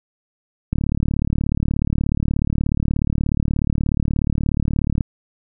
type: click train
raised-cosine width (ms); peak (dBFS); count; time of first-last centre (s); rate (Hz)
5; -7; 158; 0.73-5.008; 36.7
effects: none